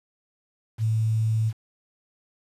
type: tone with quantisation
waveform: sine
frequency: 110.7 Hz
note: A2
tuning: 11 cents sharp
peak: -20 dBFS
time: 0.78-1.53 s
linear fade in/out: 50 ms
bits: 8
effects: resampled to 32000 Hz